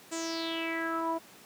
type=tone with low-pass filter sweep; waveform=sawtooth; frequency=328.8 Hz; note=E4; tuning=4 cents flat; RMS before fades=-33 dBFS; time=0.11-1.19 s; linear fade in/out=20 ms; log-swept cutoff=7900 to 810 Hz; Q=5.8; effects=pink hiss -53 dBFS RMS until 1.45 s + high-pass 200 Hz 12 dB/octave